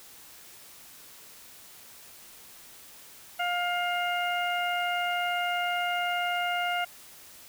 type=harmonic tone; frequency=707 Hz; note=F5; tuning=21 cents sharp; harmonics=1 / 2 / 3 / 4; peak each=-29 / -32 / -34 / -35 dBFS; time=3.39-6.85 s; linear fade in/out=10 ms; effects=white hiss -50 dBFS RMS until 7.48 s